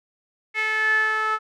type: tone with band-pass filter sweep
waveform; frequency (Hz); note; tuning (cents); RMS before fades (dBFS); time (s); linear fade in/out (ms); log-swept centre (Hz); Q
sawtooth; 434.4; A4; -22; -22; 0.54-1.39; 50; 2100 to 1400; 9.2
effects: none